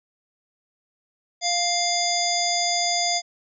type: harmonic tone with a mistuned harmonic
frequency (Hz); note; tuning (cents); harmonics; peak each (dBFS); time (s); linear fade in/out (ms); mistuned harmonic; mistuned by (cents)
698.5; F5; 0; 1 / 3 / 5 / 7 / 9 / 10; -25 / -30 / -30 / -25 / -30 / -30; 1.41-3.22; 50; 9; +21
effects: none